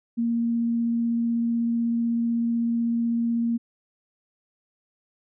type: tone with vibrato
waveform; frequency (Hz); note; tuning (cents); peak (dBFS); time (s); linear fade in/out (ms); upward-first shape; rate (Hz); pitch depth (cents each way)
sine; 233.1; A#3; 0; -21; 0.17-3.58; 20; triangle; 16; 8
effects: none